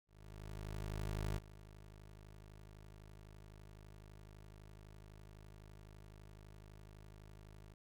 20% pulse tone with ADSR envelope, 51.91 Hz, G#1, in tune, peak -32 dBFS, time 0.07-7.74 s, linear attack 1300 ms, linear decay 21 ms, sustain -18 dB, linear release 4 ms, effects none

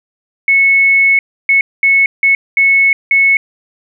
sine tone bursts at uneven times, 2200 Hz, C#7, 14 cents flat, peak -6 dBFS, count 6, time 0.48-1.19 / 1.49-1.61 / 1.83-2.06 / 2.23-2.35 / 2.57-2.93 / 3.11-3.37 s, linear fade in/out 2 ms, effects none

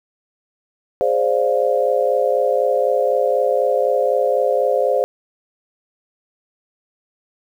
sine chord, D half-diminished seventh, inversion second, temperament equal, 415.3 / 523.3 / 587.3 / 698.5 Hz, Ab4 / C5 / D5 / F5, 0 / 0 / 0 / 0 cents, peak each -22 / -17 / -20 / -23 dBFS, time 1.01-5.04 s, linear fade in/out 0 ms, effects 8-bit

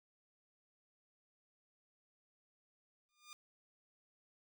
10% pulse tone with exponential growth, 1208 Hz, D6, 48 cents sharp, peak -40 dBFS, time 3.09-3.33 s, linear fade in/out 0 ms, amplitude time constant 52 ms, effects none

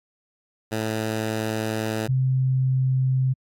10% pulse / sine tone pair in turn, 110 / 130.56 Hz, A2 / C3, 0 / -3 cents, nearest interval minor third, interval 297 cents, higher second, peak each -16 / -18 dBFS, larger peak first, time 0.71-2.08 / 2.08-3.34 s, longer first, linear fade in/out 20 ms, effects AAC 64 kbps

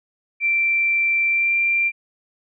sine tone with pitch glide, 2349 to 2369 Hz, D7 to D7, 0 to +14 cents, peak -16 dBFS, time 0.4-1.92 s, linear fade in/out 50 ms, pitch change +14 cents, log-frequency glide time 1.29-1.55 s, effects none

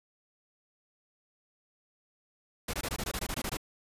pink noise bursts, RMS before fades -34 dBFS, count 12, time 2.68-3.571 s, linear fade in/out 5 ms, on 55 ms, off 21 ms, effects resampled to 32000 Hz

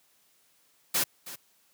white noise with echo, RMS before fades -26 dBFS, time 0.94-1.04 s, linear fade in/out 10 ms, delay 320 ms, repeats 1, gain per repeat -15 dB, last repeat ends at 1.36 s, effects white hiss -66 dBFS RMS until 1.73 s + high-pass 100 Hz 12 dB/octave

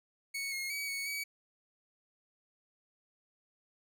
sawtooth tone with pitch steps, 2218 / 2155 / 2270 / 2221 / 2271 Hz, C#7 / C#7 / C#7 / C#7 / C#7, 0 / -49 / +41 / +3 / +41 cents, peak -32 dBFS, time 0.34-1.24 s, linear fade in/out 10 ms, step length 180 ms, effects none

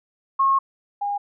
sine tone pair in turn, 1085 / 812.8 Hz, C#6 / G#5, -37 / -38 cents, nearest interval perfect fourth, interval 501 cents, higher first, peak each -15 / -22 dBFS, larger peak first, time 0.39-0.59 / 1.01-1.18 s, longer first, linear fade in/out 10 ms, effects none

